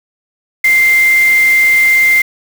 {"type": "tone in noise", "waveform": "sine", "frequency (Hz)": 2093, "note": "C7", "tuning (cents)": 0, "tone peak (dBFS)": -6, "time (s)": [0.64, 2.22], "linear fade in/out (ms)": 5, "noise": "white", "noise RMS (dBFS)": -24, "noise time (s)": [0.64, 2.22], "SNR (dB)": 15, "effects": []}